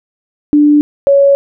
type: tone pair in turn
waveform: sine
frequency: 295.1 / 558.2 Hz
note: D4 / C#5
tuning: +8 / +12 cents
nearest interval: major seventh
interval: 1104 cents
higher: second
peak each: -4 dBFS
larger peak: neither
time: 0.53-0.81 / 1.07-1.35 s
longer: neither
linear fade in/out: 0 ms
effects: none